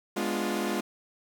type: chord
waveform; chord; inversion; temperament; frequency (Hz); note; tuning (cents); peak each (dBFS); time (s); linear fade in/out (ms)
sawtooth; G# diminished seventh; none; equal with one note detuned; 207.7 / 246.9 / 293.7 / 351.5; G#3 / B3 / D4 / F4; 0 / 0 / 0 / +11; -28 / -31 / -32 / -28; 0.16-0.81; 10
effects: 9-bit